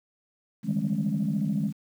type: tone cluster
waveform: sine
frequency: 146.6 / 159.7 / 196.5 / 210.2 / 272.6 Hz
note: D3 / D#3 / G3 / G#3 / C#4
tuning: -3 / +45 / +4 / +21 / -29 cents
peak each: -34 / -30 / -29 / -27 / -35 dBFS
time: 0.63-1.73 s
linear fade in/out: 50 ms
effects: tanh soft clip ceiling -17 dBFS + 9-bit